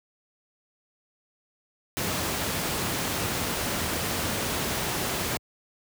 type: noise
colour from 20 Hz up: pink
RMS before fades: -28 dBFS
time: 1.97-5.37 s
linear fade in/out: 0 ms
effects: high-pass 80 Hz 12 dB/octave